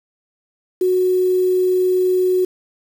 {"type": "tone with quantisation", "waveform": "sine", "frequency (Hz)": 367.7, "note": "F#4", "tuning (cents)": -11, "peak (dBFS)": -13, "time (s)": [0.81, 2.45], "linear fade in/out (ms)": 5, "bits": 6, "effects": []}